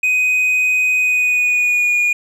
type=tone with pitch glide; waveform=triangle; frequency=2503 to 2439 Hz; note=D#7 to D#7; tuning=+10 to -35 cents; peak=-11 dBFS; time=0.03-2.13 s; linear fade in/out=5 ms; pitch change=-45 cents; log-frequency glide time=0.98-2 s; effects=none